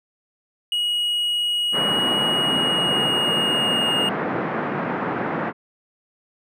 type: tone with pitch glide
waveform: triangle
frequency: 2899 to 2848 Hz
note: F#7 to F7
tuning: -36 to +33 cents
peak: -18 dBFS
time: 0.72-4.09 s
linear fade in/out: 2 ms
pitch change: -31 cents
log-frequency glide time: 2.17-3.97 s
type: band-pass noise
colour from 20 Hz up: pink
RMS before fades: -25 dBFS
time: 1.72-5.53 s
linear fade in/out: 50 ms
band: 160 to 1800 Hz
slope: 24 dB/octave
effects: none